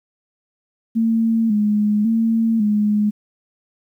sine tone with vibrato, 217.7 Hz, A3, 18 cents flat, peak -14 dBFS, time 0.95-3.11 s, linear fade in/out 20 ms, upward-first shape square, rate 0.91 Hz, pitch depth 67 cents each way, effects 9-bit

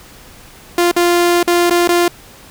sawtooth tone with dropouts, 348.3 Hz, F4, 5 cents flat, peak -6 dBFS, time 0.78-2.08 s, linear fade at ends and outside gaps 2 ms, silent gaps 0.914-0.964 / 1.429-1.476 / 1.698-1.708 / 1.875-1.89 s, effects pink hiss -40 dBFS RMS until 2.5 s

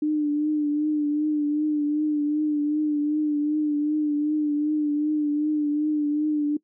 sine tone with vibrato, 299.2 Hz, D4, 32 cents sharp, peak -20 dBFS, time 0.02-6.57 s, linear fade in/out 5 ms, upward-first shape triangle, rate 2.6 Hz, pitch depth 44 cents each way, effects noise-tail reverb RT60 0.1 s tail -21 dB re dry

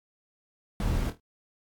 brown noise with echo, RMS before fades -28 dBFS, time 0.8-1.1 s, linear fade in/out 2 ms, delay 25 ms, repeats 4, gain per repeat -9 dB, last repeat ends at 1.2 s, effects MP3 96 kbps

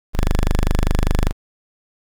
sawtooth tone, 25.02 Hz, G0, 36 cents sharp, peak -10 dBFS, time 0.13-1.33 s, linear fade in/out 50 ms, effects 8-bit

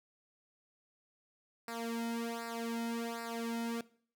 sawtooth tone with flanger, 231.6 Hz, A#3, 11 cents flat, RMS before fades -38 dBFS, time 1.68-3.81 s, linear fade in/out 2 ms, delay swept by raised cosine 0.31 to 1.81 ms, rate 1.3 Hz, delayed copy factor -0.9, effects noise-tail reverb RT60 0.5 s tail -20 dB re dry

